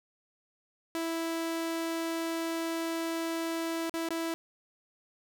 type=tone with dropouts; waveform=sawtooth; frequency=329.6 Hz; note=E4; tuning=in tune; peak=-27 dBFS; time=0.95-4.34 s; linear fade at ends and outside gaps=0 ms; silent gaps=3.895-3.94 / 4.088-4.106 s; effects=none